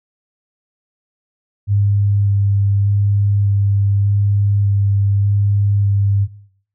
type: tone with vibrato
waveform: sine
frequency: 100.7 Hz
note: G2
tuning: 47 cents sharp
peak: -11 dBFS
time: 1.67-6.28 s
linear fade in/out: 50 ms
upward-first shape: square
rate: 0.84 Hz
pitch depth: 10 cents each way
effects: noise-tail reverb RT60 0.6 s tail -19 dB re dry